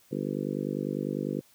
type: harmonic tone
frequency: 50 Hz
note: G1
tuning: 35 cents sharp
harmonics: 3 / 4 / 5 / 6 / 7 / 8 / 9 / 10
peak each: -37 / -36 / -36 / -36 / -37 / -40 / -39 / -41 dBFS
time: 0.11-1.41 s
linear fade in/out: 10 ms
effects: white hiss -61 dBFS RMS until 1.54 s